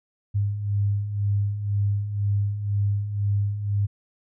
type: beating tone pair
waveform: sine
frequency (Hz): 100 / 102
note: G2 / G#2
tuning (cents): +35 / -31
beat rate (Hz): 2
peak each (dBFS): -29 / -22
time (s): 0.34-3.87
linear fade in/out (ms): 20
effects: none